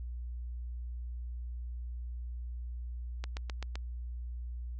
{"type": "click train", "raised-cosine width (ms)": 0.2, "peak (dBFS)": -22, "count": 5, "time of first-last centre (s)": [3.24, 3.755], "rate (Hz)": 7.76, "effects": ["added 60 Hz sine -37 dBFS peak until 4.79 s", "low-pass 7000 Hz 12 dB/octave"]}